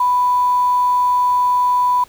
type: tone with quantisation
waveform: sine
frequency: 990 Hz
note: B5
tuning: 4 cents sharp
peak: -12 dBFS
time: 0-2.04 s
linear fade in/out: 5 ms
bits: 6
effects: pink hiss -48 dBFS RMS until 2.08 s